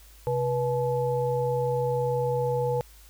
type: tone cluster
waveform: sine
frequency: 131.6 / 487.1 / 861 Hz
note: C3 / B4 / A5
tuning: +10 / -24 / -38 cents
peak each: -29 / -25 / -32 dBFS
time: 0.27-2.81 s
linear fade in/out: 0 ms
effects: added 53 Hz sine -50 dBFS peak until 3.09 s + white hiss -55 dBFS RMS until 3.09 s